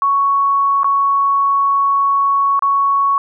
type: tone with dropouts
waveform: sine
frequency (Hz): 1112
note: C#6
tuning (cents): +5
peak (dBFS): -11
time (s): 0.02-3.18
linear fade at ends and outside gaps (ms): 1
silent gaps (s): 0.833-0.844 / 2.593-2.623
effects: none